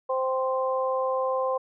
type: harmonic tone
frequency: 261 Hz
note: C4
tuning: 4 cents flat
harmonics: 2 / 3 / 4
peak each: -25 / -33 / -29 dBFS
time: 0.09-1.58 s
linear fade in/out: 10 ms
effects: none